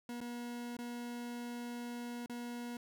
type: tone with dropouts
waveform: 40% pulse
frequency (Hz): 240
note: B3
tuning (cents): -49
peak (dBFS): -40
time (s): 0.09-2.77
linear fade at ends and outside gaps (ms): 2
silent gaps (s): 0.205-0.212 / 0.768-0.788 / 2.261-2.296
effects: none